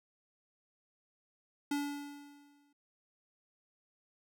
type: tone with exponential decay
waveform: square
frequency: 287.3 Hz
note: D4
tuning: 38 cents flat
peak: -31 dBFS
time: 1.71-2.73 s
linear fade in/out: 5 ms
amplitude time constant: 220 ms
effects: none